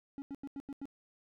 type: tone bursts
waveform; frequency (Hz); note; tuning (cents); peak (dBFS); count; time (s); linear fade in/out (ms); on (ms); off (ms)
triangle; 278.3; C#4; +7; -37; 6; 0.18-0.855; 0; 40; 87
effects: none